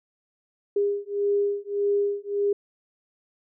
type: beating tone pair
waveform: sine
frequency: 404.7 / 406.4 Hz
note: G#4 / G#4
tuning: -45 / -38 cents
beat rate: 1.7 Hz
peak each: -25 dBFS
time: 0.76-2.53 s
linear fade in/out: 5 ms
effects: none